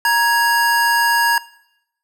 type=tone pair together; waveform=square; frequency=936.6 / 1661.2 Hz; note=A#5 / G#6; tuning=+8 / 0 cents; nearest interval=minor seventh; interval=992 cents; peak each=-17 / -16 dBFS; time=0.05-1.38 s; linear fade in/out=2 ms; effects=noise-tail reverb RT60 0.8 s tail -20 dB re dry